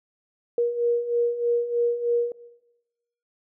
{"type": "beating tone pair", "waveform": "sine", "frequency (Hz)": [472.8, 476], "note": ["A#4", "A#4"], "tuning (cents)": [24, 36], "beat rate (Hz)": 3.2, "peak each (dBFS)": [-27, -22], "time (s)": [0.58, 2.32], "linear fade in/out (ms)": 2, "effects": ["noise-tail reverb RT60 1.0 s tail -19 dB re dry"]}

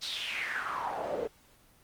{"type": "noise with band-pass filter sweep", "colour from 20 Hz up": "pink", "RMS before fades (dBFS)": -34, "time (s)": [0.01, 1.28], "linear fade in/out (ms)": 20, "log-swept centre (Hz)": [4500, 430], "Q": 5.3, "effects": ["pink hiss -62 dBFS RMS until 1.83 s", "Opus 24 kbps"]}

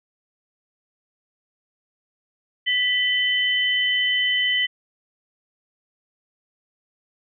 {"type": "tone pair together", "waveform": "sine", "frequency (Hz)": [1975.5, 3042], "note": ["B6", "F#7"], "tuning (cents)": [0, 47], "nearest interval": "perfect fifth", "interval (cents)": 747, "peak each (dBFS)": -21, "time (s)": [2.66, 4.67], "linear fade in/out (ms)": 20, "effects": []}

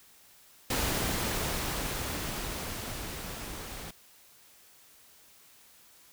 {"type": "noise with level ramp", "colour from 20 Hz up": "pink", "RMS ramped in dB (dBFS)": [-29, -42], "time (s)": [0.7, 3.91], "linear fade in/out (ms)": 5, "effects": ["white hiss -58 dBFS RMS until 6.12 s"]}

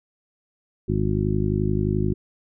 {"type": "harmonic tone", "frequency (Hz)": 51.5, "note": "G#1", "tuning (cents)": -14, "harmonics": [1, 2, 3, 4, 5, 6, 7], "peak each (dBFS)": [-28, -25, -26, -27, -34, -31, -27], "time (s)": [0.88, 2.14], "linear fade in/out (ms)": 10, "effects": []}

